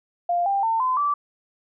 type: tone with pitch steps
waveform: sine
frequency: 698.5 / 793.1 / 900.6 / 1022.7 / 1161.2 Hz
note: F5 / G5 / A5 / C6 / D6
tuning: 0 / +20 / +40 / -40 / -20 cents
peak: -19 dBFS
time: 0.29-1.14 s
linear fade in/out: 5 ms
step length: 170 ms
effects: none